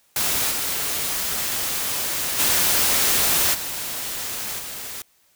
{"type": "noise with level steps", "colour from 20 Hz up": "white", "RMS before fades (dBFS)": [-22, -25, -19, -29, -33], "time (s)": [0.16, 5.02], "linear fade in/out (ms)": 2, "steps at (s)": [0.5, 2.38, 3.53, 4.58], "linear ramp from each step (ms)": 20, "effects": ["white hiss -61 dBFS RMS until 5.35 s"]}